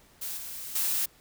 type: noise with level steps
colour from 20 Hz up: blue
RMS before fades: -35 / -39 / -28 dBFS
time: 0.21-1.06 s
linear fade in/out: 10 ms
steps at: 0.37 / 0.75 s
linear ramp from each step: 5 ms
effects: pink hiss -59 dBFS RMS until 1.2 s